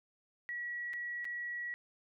sine tone with dropouts, 1926 Hz, B6, 44 cents flat, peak -37 dBFS, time 0.49-1.74 s, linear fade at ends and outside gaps 0 ms, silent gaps 0.933-0.937 / 1.245-1.252 s, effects none

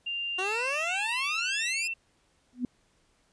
sine tone with pitch glide, 2791 to 2693 Hz, F7 to E7, -2 to +36 cents, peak -30 dBFS, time 0.06-1.94 s, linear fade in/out 10 ms, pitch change -62 cents, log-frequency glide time 0.37-0.47 s
15% pulse exponential sweep, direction up, 361.8 to 2553 Hz, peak -24 dBFS, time 0.38-1.88 s, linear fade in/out 10 ms
sine tone with exponential growth, 246.9 Hz, B3, in tune, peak -23 dBFS, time 2.53-2.65 s, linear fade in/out 2 ms, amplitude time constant 26 ms
effects pink hiss -68 dBFS RMS until 3.32 s + resampled to 22050 Hz

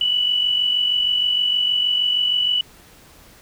sine tone with amplitude modulation, 2960 Hz, F#7, in tune, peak -14 dBFS, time 0.01-2.61 s, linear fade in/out 2 ms, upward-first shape sine, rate 46.4 Hz, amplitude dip 50%, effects pink hiss -48 dBFS RMS until 3.41 s

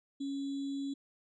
sine tone with sample-and-hold, 277.2 Hz, C#4, in tune, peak -34 dBFS, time 0.2-0.94 s, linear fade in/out 10 ms, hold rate 3675 Hz, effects resampled to 16000 Hz

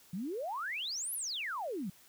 sine exponential two-way sweep, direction up then down, 166.5 to 11890 to 166.5 Hz, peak -35 dBFS, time 0.13-1.9 s, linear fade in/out 5 ms, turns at 1.14 s, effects white hiss -61 dBFS RMS until 2.08 s

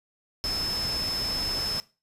sine tone in noise, 5230 Hz, E8, 15 cents flat, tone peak -27 dBFS, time 0.44-1.8 s, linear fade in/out 0 ms, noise pink, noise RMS -35 dBFS, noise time 0.44-1.8 s, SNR +5 dB, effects noise-tail reverb RT60 0.3 s tail -18 dB re dry + resampled to 32000 Hz

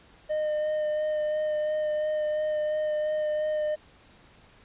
triangle tone with vibrato, 610 Hz, D#5, 34 cents flat, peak -23 dBFS, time 0.29-3.76 s, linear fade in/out 20 ms, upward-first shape sine, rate 2.9 Hz, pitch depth 13 cents each way, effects pink hiss -56 dBFS RMS until 4.64 s + resampled to 8000 Hz

